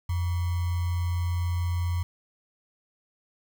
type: tone with sample-and-hold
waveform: sine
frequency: 87.31 Hz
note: F2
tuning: in tune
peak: -24 dBFS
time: 0.09-2.03 s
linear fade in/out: 5 ms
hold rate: 1050 Hz
effects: none

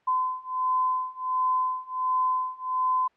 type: beating tone pair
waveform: sine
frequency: 1021 / 1022.4 Hz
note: C6 / C6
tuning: -43 / -40 cents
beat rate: 1.4 Hz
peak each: -27 / -26 dBFS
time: 0.07-3.08 s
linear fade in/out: 10 ms
effects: white hiss -65 dBFS RMS until 3.16 s + low-pass 2000 Hz 12 dB/octave

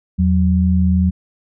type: tone pair together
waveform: sine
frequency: 82.23 / 184.6 Hz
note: E2 / F#3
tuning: -4 / -4 cents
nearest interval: octave + major second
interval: 1400 cents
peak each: -14 dBFS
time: 0.18-1.11 s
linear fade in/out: 20 ms
effects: none

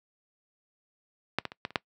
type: clicks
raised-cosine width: 0.3 ms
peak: -9 / -16 / -25 / -15 / -29 / -8 dBFS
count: 6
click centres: 1.386 / 1.453 / 1.519 / 1.651 / 1.706 / 1.758 s
effects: noise-tail reverb RT60 0.1 s tail -22 dB re dry + high-pass 100 Hz 12 dB/octave

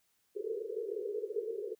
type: band-pass noise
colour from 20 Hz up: pink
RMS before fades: -38 dBFS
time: 0.35-1.75 s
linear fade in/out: 20 ms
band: 390 to 470 Hz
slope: 96 dB/octave
effects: white hiss -75 dBFS RMS until 1.79 s

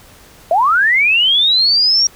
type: linear sweep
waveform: sine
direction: up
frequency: 627 to 5670 Hz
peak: -9 dBFS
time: 0.51-2.07 s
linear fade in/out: 2 ms
effects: pink hiss -43 dBFS RMS until 2.15 s

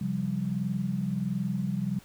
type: chord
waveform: sine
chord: C suspended fourth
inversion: none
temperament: equal with one note detuned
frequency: 133.72 / 174.61 / 196 Hz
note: C3 / F3 / G3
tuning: +38 / 0 / 0 cents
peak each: -33 / -32 / -30 dBFS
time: 0.01-1.99 s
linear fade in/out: 5 ms
effects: pink hiss -55 dBFS RMS until 2.04 s

